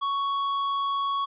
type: tone with hard clipping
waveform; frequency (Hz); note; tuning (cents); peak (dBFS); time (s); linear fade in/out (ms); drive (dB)
sine; 1113; C#6; +7; -26; 0.01-1.26; 20; 8
effects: resampled to 8000 Hz